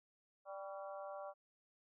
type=harmonic tone with a mistuned harmonic; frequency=196 Hz; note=G3; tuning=in tune; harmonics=3 / 4 / 5 / 6 / 7; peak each=-47 / -51 / -58 / -54 / -58 dBFS; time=0.45-1.34 s; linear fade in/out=50 ms; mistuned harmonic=6; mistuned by=-54 cents; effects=none